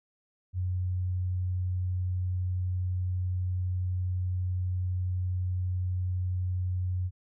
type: tone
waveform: sine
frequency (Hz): 91.2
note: F#2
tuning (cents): -24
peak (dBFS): -27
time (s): 0.53-7.11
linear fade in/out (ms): 50
effects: none